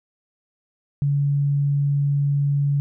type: tone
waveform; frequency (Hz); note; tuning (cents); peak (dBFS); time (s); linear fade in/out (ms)
sine; 142.2; C#3; +45; -17; 1.02-2.8; 0
effects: none